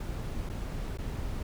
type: noise with dropouts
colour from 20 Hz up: brown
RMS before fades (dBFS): -35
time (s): 0-1.43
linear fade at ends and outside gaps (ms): 5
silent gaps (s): 0.492-0.497 / 0.975-0.984
effects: none